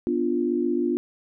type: chord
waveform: sine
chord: B diminished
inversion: none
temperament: equal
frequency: 246.9 / 293.7 / 349.2 Hz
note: B3 / D4 / F4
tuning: 0 / 0 / 0 cents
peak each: -26 / -27 / -24 dBFS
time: 0.07-0.97 s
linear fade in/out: 0 ms
effects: none